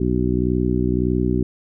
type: harmonic tone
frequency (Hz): 61.74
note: B1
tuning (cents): 0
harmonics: 1 / 2 / 3 / 4 / 5 / 6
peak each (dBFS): -24 / -24 / -24 / -24 / -24 / -24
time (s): 0-1.43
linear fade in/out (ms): 5
effects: none